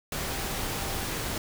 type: tone in noise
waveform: sine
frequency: 787 Hz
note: G5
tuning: 7 cents sharp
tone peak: -43 dBFS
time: 0.29-1.06 s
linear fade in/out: 2 ms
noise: pink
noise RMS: -32 dBFS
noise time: 0.12-1.38 s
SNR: -14 dB
effects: none